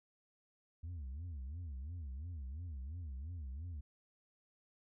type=tone with vibrato; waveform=sine; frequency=75.5 Hz; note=D2; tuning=48 cents sharp; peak=-39 dBFS; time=0.83-3.81 s; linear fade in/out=10 ms; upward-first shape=sine; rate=2.9 Hz; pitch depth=290 cents each way; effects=tanh soft clip ceiling -41 dBFS